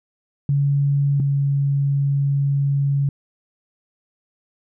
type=tone pair in turn; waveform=sine; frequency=141.2 / 140.06 Hz; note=C#3 / C#3; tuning=+32 / +18 cents; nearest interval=unison; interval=14 cents; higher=first; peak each=-15 / -16 dBFS; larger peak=first; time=0.49-1.2 / 1.2-3.09 s; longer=second; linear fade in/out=2 ms; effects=none